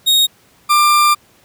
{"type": "tone pair in turn", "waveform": "40% pulse", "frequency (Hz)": [3744, 1190.9], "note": ["A#7", "D6"], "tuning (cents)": [7, 24], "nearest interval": "octave + minor sixth", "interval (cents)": 1983, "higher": "first", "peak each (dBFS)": -8, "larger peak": "neither", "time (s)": [[0.06, 0.27], [0.69, 1.15]], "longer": "second", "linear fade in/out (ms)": 20, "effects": ["pink hiss -51 dBFS RMS until 1.44 s", "high-pass 80 Hz 12 dB/octave"]}